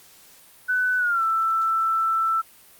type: tone with pitch glide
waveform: sine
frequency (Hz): 1500 to 1328.7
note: F#6 to E6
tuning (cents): +23 to +13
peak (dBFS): -19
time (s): 0.68-2.42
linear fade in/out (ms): 20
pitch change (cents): -210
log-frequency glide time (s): 0.98-1.23
effects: white hiss -51 dBFS RMS until 2.79 s + Opus 48 kbps